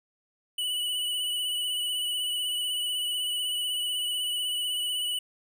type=tone with vibrato; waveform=square; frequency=2960 Hz; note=F#7; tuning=in tune; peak=-28 dBFS; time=0.58-5.19 s; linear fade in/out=5 ms; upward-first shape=sine; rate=16 Hz; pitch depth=30 cents each way; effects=none